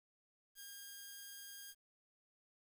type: tone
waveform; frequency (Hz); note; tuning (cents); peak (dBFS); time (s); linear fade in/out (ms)
5% pulse; 1618; G#6; -46; -39; 0.55-1.75; 50
effects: 11-bit